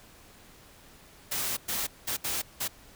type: noise bursts at uneven times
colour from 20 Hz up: white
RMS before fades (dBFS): -31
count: 5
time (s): 1.31-1.57 / 1.68-1.87 / 2.07-2.17 / 2.24-2.42 / 2.6-2.68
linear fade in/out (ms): 10
effects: pink hiss -54 dBFS RMS until 2.95 s